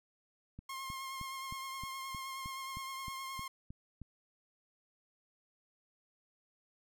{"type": "click train", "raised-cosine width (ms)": 5, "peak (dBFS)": -34, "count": 12, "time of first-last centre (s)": [0.59, 4.017], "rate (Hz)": 3.21}
{"type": "tone with vibrato", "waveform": "sawtooth", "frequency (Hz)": 1069, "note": "C6", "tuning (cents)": 37, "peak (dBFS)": -37, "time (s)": [0.69, 3.48], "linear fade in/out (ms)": 5, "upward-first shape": "triangle", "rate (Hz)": 9.6, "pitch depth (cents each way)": 28}
{"effects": []}